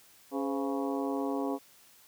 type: harmonic tone with a mistuned harmonic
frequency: 138.59 Hz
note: C#3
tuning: in tune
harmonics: 2 / 3 / 4 / 5 / 6 / 7 / 8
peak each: -32 / -36 / -38 / -40 / -42 / -43 / -44 dBFS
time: 0.31-1.59 s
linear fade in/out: 50 ms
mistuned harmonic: 4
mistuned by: -120 cents
effects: white hiss -59 dBFS RMS until 2.07 s + high-pass 60 Hz 12 dB/octave